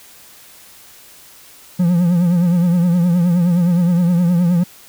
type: tone with vibrato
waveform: triangle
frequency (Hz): 174.61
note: F3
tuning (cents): 0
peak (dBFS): -9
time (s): 1.79-4.64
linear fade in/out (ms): 10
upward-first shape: triangle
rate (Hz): 9.6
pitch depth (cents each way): 86
effects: white hiss -43 dBFS RMS until 4.88 s